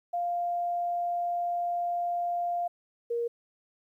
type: tone pair in turn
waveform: sine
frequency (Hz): 698.5 / 470.5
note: F5 / A#4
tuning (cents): 0 / +16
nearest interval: perfect fifth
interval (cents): 684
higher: first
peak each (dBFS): -27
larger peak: neither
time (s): 0.13-2.68 / 3.1-3.28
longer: first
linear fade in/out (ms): 10
effects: 11-bit